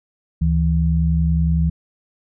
sine tone pair together, 72.63 / 163.2 Hz, D2 / E3, -19 / -17 cents, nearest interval octave + major second, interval 1402 cents, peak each -17 dBFS, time 0.41-1.7 s, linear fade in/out 10 ms, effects none

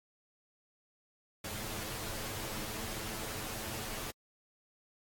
pink noise with comb filter, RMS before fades -40 dBFS, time 1.44-4.11 s, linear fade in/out 5 ms, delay 9.2 ms, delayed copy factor +0.8, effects AAC 64 kbps

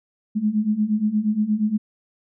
sine beating tone pair, 207.7 / 216.2 Hz, G#3 / A3, 0 / -30 cents, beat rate 8.5 Hz, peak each -23 / -20 dBFS, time 0.35-1.78 s, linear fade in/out 20 ms, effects none

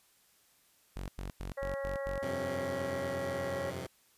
sawtooth tone bursts, 46.76 Hz, F#1, 19 cents sharp, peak -34 dBFS, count 6, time 0.96-2.18 s, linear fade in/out 0 ms, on 120 ms, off 100 ms
harmonic tone, 275.3 Hz, C#4, 12 cents flat, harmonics 2 / 3 / 4 / 5 / 6 / 7, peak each -35 / -49 / -48 / -50 / -52 / -46 dBFS, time 1.57-3.71 s, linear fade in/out 10 ms
10% pulse chord, F suspended second, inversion none, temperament equal with one note detuned, 87.31 / 95.71 / 130.81 Hz, F2 / G2 / C3, 0 / -41 / 0 cents, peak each -34 / -35 / -33 dBFS, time 2.22-3.87 s, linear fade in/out 10 ms
effects white hiss -67 dBFS RMS until 4.17 s + resampled to 32000 Hz

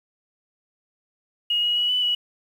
sine tone with pitch steps, 2879 / 2900 / 2923 / 2987 / 2930 Hz, F#7 / F#7 / F#7 / F#7 / F#7, -48 / -35 / -22 / +16 / -18 cents, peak -19 dBFS, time 1.5-2.15 s, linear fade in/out 5 ms, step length 130 ms, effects 8-bit

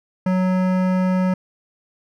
sine tone with hard clipping, 185 Hz, F#3, in tune, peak -18 dBFS, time 0.26-1.34 s, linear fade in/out 5 ms, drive 16 dB, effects none

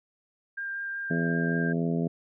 sine tone with vibrato, 1597 Hz, G6, 32 cents sharp, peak -31 dBFS, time 0.57-1.73 s, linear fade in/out 10 ms, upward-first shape triangle, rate 5.3 Hz, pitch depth 10 cents each way
harmonic tone, 83.6 Hz, E2, 25 cents sharp, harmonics 2 / 3 / 4 / 5 / 6 / 7 / 8, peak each -27 / -30 / -37 / -34 / -42 / -43 / -39 dBFS, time 1.1-2.08 s, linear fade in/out 10 ms
effects none

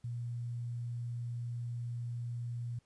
sine tone with quantisation, 119.3 Hz, A#2, 41 cents sharp, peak -36 dBFS, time 0.04-2.79 s, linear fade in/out 5 ms, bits 11, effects pink hiss -75 dBFS RMS until 2.85 s + resampled to 22050 Hz

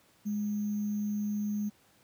sine tone with sample-and-hold, 207.7 Hz, G#3, in tune, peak -29 dBFS, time 0.25-1.7 s, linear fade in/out 20 ms, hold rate 6300 Hz, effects pink hiss -64 dBFS RMS until 2.03 s + high-pass 100 Hz 12 dB/octave

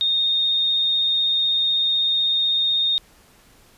sine tone with vibrato, 3684 Hz, A#7, 21 cents flat, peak -17 dBFS, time 0.01-2.98 s, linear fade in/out 0 ms, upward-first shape sine, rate 16 Hz, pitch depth 12 cents each way, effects pink hiss -53 dBFS RMS until 3.77 s + resampled to 32000 Hz

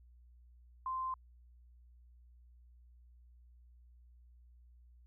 sine tone, 1041 Hz, C6, 9 cents flat, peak -35 dBFS, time 0.86-1.14 s, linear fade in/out 2 ms, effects added 60 Hz sine -58 dBFS peak until 5.06 s

